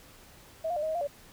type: tone with pitch steps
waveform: sine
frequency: 645 / 703 / 598 / 629 / 634 / 694 / 573 Hz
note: E5 / F5 / D5 / D#5 / D#5 / F5 / D5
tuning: -38 / +11 / +31 / +19 / +32 / -11 / -43 cents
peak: -28 dBFS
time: 0.64-1.074 s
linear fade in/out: 10 ms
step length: 62 ms
effects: pink hiss -54 dBFS RMS until 1.32 s